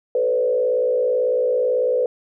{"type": "tone with frequency modulation", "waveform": "sine", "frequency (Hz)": 502, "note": "B4", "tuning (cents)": 28, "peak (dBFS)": -16, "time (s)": [0.15, 2.06], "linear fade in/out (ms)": 2, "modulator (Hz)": 58.1, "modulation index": 0.88, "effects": []}